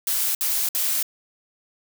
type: noise bursts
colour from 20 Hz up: blue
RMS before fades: -23 dBFS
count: 3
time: 0.07-1.028 s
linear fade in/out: 2 ms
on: 280 ms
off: 59 ms
effects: none